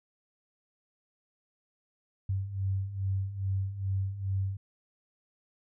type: beating tone pair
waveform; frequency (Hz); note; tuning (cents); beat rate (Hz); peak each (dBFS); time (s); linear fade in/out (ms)
sine; 95 / 97.4; F#2 / G2; +46 / -11; 2.4; -35 / -30; 2.29-4.57; 5
effects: none